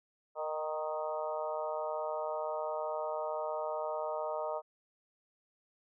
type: harmonic tone with a mistuned harmonic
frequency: 155.56 Hz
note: D#3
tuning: in tune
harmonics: 3 / 4 / 5 / 6 / 7 / 8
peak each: -42 / -36 / -43 / -41 / -47 / -44 dBFS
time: 0.35-4.62 s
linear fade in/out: 50 ms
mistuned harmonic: 4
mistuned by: -16 cents
effects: none